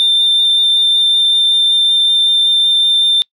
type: tone with vibrato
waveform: sine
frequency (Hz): 3584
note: A7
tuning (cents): +31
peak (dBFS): -7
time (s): 0-3.22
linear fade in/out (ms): 0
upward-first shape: triangle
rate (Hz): 5.3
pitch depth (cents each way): 9
effects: noise-tail reverb RT60 0.1 s tail -25 dB re dry + tanh soft clip ceiling -6 dBFS